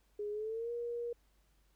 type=tone with pitch glide; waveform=sine; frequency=415.3 to 474.3 Hz; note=G#4 to A#4; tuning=0 to +30 cents; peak=-36 dBFS; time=0.19-1.13 s; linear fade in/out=5 ms; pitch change=+230 cents; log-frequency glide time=0.31-0.71 s; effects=added 50 Hz sine -69 dBFS peak until 1.75 s + pink hiss -75 dBFS RMS until 1.75 s